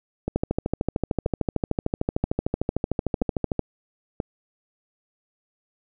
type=two click trains; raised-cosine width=2 ms; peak=-12 / -9 dBFS; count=5 / 44; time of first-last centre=0.28-4.202 / 0.36-3.593 s; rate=1.02 / 13.3 Hz; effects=none